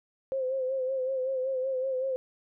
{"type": "tone with vibrato", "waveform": "sine", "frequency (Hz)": 523, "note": "C5", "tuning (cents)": -1, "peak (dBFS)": -27, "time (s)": [0.32, 2.16], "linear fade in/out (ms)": 0, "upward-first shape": "sine", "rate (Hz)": 5.3, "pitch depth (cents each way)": 49, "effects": []}